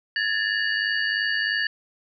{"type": "tone cluster", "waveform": "sine", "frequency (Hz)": [1689, 1792, 2883, 4559], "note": ["G#6", "A6", "F#7", "C#8"], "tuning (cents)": [29, 31, -46, 48], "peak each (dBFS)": [-26, -25, -31, -31], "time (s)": [0.16, 1.67], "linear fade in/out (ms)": 2, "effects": []}